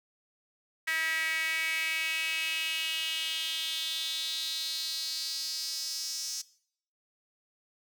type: tone with high-pass filter sweep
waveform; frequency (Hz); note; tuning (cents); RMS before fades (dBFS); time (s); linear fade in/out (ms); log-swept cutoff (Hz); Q
sawtooth; 321.5; E4; -43; -33; 0.87-6.42; 10; 1900 to 5700; 4.9
effects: noise-tail reverb RT60 0.6 s tail -19 dB re dry